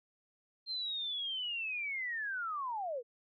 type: linear sweep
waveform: sine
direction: down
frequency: 4186 to 448.9 Hz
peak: -35 dBFS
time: 0.66-3.03 s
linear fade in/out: 50 ms
effects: none